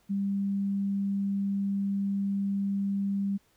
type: tone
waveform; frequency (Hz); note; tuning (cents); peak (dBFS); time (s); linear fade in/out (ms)
sine; 198.2; G3; +19; -26; 0.09-3.38; 20
effects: pink hiss -67 dBFS RMS until 3.56 s